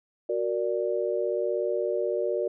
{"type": "chord", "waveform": "sine", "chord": "Gb augmented", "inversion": "none", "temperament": "equal", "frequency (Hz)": [370, 466.2, 587.3], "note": ["Gb4", "Bb4", "D5"], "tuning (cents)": [0, 0, 0], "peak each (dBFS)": -29, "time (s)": [0.29, 2.48], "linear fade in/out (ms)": 5, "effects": []}